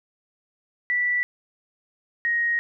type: tone pair in turn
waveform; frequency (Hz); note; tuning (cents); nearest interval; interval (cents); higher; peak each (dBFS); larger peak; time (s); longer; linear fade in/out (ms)
sine; 1963 / 1877.7; B6 / A#6; -11 / +12; minor second; 77; first; -20; neither; 0.9-1.23 / 2.25-2.59; second; 0
effects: none